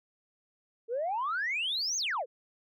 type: exponential two-way sweep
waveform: sine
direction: up then down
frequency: 440 to 6645 to 440 Hz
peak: -28 dBFS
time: 0.88-2.26 s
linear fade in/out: 50 ms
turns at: 1.97 s
effects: tanh soft clip ceiling -25 dBFS